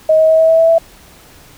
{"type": "tone with pitch steps", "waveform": "sine", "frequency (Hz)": [630, 635.1, 640.3, 645.5, 650.7, 656, 661.3], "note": ["D#5", "D#5", "D#5", "E5", "E5", "E5", "E5"], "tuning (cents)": [21, 35, 49, -37, -23, -9, 5], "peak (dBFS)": -6, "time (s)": [0.09, 0.783], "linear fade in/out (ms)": 5, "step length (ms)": 99, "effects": ["pink hiss -42 dBFS RMS until 1.57 s"]}